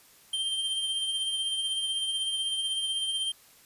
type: tone with tremolo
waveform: square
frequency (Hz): 3153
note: G7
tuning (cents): +9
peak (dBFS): -27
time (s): 0.33-3.32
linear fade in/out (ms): 5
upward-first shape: sine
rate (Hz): 16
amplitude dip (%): 35
effects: white hiss -57 dBFS RMS until 3.65 s + resampled to 32000 Hz